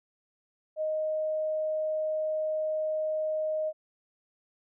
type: tone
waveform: sine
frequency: 622.3 Hz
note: D#5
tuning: in tune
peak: -27 dBFS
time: 0.76-3.73 s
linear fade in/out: 50 ms
effects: none